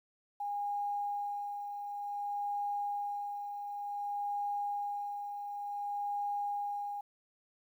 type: tone with tremolo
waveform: sine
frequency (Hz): 816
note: G#5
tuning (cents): -31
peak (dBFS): -32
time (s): 0.4-7.01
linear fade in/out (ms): 5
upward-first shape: sine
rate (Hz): 0.55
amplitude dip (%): 50
effects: 11-bit